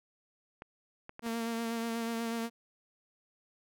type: clicks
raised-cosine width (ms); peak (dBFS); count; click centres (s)
0.5; -29; 4; 0.621 / 1.094 / 1.194 / 1.264
type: tone with vibrato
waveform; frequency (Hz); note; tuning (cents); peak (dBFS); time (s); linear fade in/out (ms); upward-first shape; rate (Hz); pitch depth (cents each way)
sawtooth; 230; A#3; -23; -29; 1.22-2.5; 50; sine; 8.2; 23
effects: none